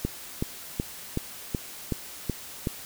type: click train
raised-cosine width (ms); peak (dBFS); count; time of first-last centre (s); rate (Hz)
3; -13; 8; 0.05-2.672; 2.67
effects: white hiss -42 dBFS RMS until 2.85 s